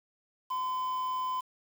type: tone with quantisation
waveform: triangle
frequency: 1021 Hz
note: C6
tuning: 43 cents flat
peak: -28 dBFS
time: 0.5-1.41 s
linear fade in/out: 10 ms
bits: 8
effects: none